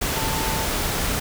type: tone in noise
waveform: sine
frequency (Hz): 887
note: A5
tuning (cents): +14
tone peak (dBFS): -29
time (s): 0.16-0.66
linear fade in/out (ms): 10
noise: pink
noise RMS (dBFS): -24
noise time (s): 0.01-1.2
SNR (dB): -8
effects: none